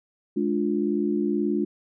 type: chord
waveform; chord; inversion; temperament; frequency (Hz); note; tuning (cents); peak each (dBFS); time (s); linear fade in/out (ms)
sine; D diminished; second; just; 211.4 / 293.7 / 352.4; Ab3 / D4 / F4; +31 / 0 / +16; -26; 0.36-1.65; 10
effects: none